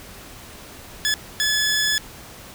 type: tone bursts at uneven times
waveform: 15% pulse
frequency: 1713 Hz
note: A6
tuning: 47 cents flat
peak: -12 dBFS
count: 2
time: 1.05-1.14 / 1.4-1.98 s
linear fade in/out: 0 ms
effects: pink hiss -41 dBFS RMS until 2.54 s